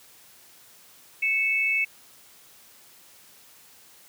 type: tone pair together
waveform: sine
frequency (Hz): 2217 / 2616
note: C#7 / E7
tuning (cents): 0 / -14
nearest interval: minor third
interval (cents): 286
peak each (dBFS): -24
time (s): 1.22-1.85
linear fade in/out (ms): 10
effects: white hiss -53 dBFS RMS until 4.08 s + high-pass 80 Hz 12 dB/octave